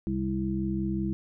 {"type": "harmonic tone", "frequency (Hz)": 65.41, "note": "C2", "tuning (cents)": 0, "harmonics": [1, 2, 3, 5], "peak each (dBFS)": [-35, -36, -29, -32], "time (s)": [0.07, 1.13], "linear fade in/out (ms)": 0, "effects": []}